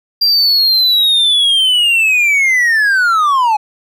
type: linear sweep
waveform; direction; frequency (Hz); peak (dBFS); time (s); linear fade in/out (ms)
triangle; down; 4770 to 827; -7; 0.21-3.57; 10
effects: none